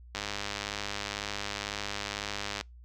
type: click train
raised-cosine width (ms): 0.2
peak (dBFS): -16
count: 252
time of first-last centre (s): 0.15-2.611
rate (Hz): 102
effects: noise-tail reverb RT60 0.2 s tail -26 dB re dry + added 60 Hz sine -48 dBFS peak until 2.84 s